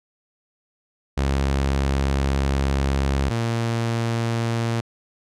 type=tone pair in turn; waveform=sawtooth; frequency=68.4 / 115.6 Hz; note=C#2 / A#2; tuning=-23 / -14 cents; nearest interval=major sixth; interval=909 cents; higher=second; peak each=-15 / -17 dBFS; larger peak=first; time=1.17-3.3 / 3.3-4.81 s; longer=first; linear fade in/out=10 ms; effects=low-pass 8000 Hz 12 dB/octave